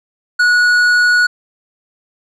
triangle tone with tanh clipping, 1461 Hz, F#6, 22 cents flat, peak -10 dBFS, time 0.39-1.27 s, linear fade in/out 10 ms, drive 13 dB, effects none

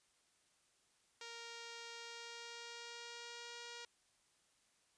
5% pulse tone with pitch glide, 466.2 to 474.1 Hz, A#4 to A#4, 0 to +29 cents, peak -37 dBFS, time 1.21-3.85 s, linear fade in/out 2 ms, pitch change +29 cents, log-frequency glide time 1.94-3.58 s, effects white hiss -75 dBFS RMS until 4.97 s + resampled to 22050 Hz

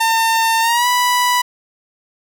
sawtooth tone with pitch glide, 904 to 985.8 Hz, A5 to B5, +47 to -3 cents, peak -9 dBFS, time 0-1.42 s, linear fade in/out 10 ms, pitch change +150 cents, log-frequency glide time 0.61-0.87 s, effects none

